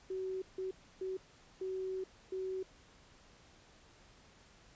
sine tone bursts at uneven times, 376.7 Hz, F#4, 31 cents sharp, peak -36 dBFS, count 5, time 0.1-0.42 / 0.58-0.71 / 1.01-1.17 / 1.61-2.04 / 2.32-2.63 s, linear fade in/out 5 ms, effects pink hiss -62 dBFS RMS until 4.75 s + resampled to 16000 Hz

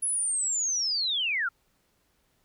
sine linear sweep, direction down, 10548 to 1318.5 Hz, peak -25 dBFS, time 0.02-1.49 s, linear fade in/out 10 ms, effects pink hiss -70 dBFS RMS until 2.44 s

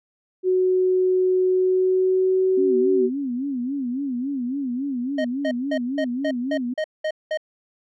sine tone with pitch glide, 370 to 377.8 Hz, F#4 to F#4, 0 to +36 cents, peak -16 dBFS, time 0.43-3.1 s, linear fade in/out 50 ms, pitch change +36 cents, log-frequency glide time 1.48-2.82 s
sine tone with vibrato, 261.6 Hz, C4, in tune, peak -23 dBFS, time 2.57-6.74 s, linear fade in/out 10 ms, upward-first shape sine, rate 3.6 Hz, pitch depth 150 cents each way
square tone bursts, 622.3 Hz, D#5, in tune, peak -22 dBFS, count 9, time 5.18-7.374 s, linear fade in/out 5 ms, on 66 ms, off 200 ms
effects low-pass 3000 Hz 12 dB/octave

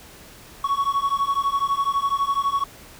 triangle beating tone pair, 1109 / 1121 Hz, C#6 / C#6, 0 / +19 cents, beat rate 12 Hz, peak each -21 dBFS, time 0.64-2.64 s, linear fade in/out 5 ms, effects pink hiss -45 dBFS RMS until 2.99 s

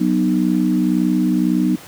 sine chord, B major, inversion second, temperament equal with one note detuned, 185 / 246.9 / 306.8 Hz, F#3 / B3 / D#4, 0 / 0 / -24 cents, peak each -18 dBFS, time 0-1.76 s, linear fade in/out 10 ms, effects pink hiss -39 dBFS RMS until 1.87 s + high-pass 100 Hz 12 dB/octave

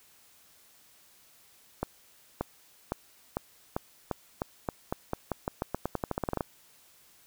accelerating click train, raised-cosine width 1 ms, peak -15 dBFS, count 24, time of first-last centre 1.83-6.408 s, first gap 580 ms, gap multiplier 0.88, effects white hiss -60 dBFS RMS until 7.26 s

